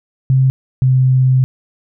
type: tone pair in turn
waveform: sine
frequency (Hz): 131.9 / 129.71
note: C3 / C3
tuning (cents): +14 / -15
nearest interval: unison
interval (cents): 29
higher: first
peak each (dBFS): -8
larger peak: neither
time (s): 0.3-0.5 / 0.82-1.44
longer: second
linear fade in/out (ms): 0
effects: none